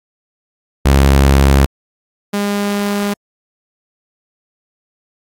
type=tone pair in turn; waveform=sawtooth; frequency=68.6 / 203.2 Hz; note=C#2 / G#3; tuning=-17 / -38 cents; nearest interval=octave + perfect fifth; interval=1879 cents; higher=second; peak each=-3 / -11 dBFS; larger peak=first; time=0.85-1.66 / 2.33-3.14 s; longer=neither; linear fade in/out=10 ms; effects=AAC 64 kbps